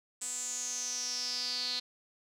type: tone with band-pass filter sweep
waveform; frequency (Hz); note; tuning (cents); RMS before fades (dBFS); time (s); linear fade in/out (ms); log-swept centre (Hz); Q
sawtooth; 248.2; B3; +9; -36; 0.21-1.8; 10; 7900 to 4200; 8.9
effects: none